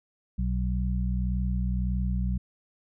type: harmonic tone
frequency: 61.74 Hz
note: B1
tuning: in tune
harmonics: 1 / 2 / 3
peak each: -26 / -33 / -31 dBFS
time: 0.38-2.38 s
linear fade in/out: 10 ms
effects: none